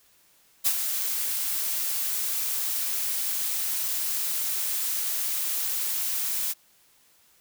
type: noise with ADSR envelope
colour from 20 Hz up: blue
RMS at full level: -21 dBFS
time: 0.64-6.54 s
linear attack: 27 ms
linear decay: 61 ms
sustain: -7 dB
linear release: 29 ms
effects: white hiss -61 dBFS RMS until 7.4 s